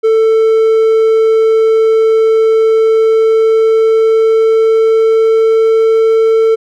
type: tone with pitch glide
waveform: triangle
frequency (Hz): 444.1 to 446.9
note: A4 to A4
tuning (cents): +16 to +27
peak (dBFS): -4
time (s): 0.03-6.56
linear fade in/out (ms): 20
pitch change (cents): +11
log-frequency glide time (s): 2.73-6.15
effects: none